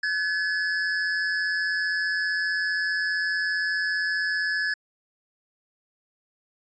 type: tone pair together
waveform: square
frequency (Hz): 1531.8 / 1707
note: G6 / G#6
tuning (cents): -40 / +47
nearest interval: major second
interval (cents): 187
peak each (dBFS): -32 / -25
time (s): 0.03-4.74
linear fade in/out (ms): 5
effects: resampled to 16000 Hz